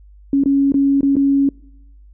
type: tone with dropouts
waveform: sine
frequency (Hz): 277.2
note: C#4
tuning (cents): 0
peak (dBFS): -11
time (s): 0.33-1.49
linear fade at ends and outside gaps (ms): 2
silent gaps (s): 0.437-0.458 / 0.721-0.742 / 1.009-1.03 / 1.156-1.166
effects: noise-tail reverb RT60 0.9 s tail -26 dB re dry + added 50 Hz sine -41 dBFS peak until 2.13 s